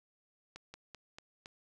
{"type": "slowing click train", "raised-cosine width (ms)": 0.2, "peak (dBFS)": -30, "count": 5, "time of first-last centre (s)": [0.56, 1.459], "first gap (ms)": 180, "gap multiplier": 1.15, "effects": []}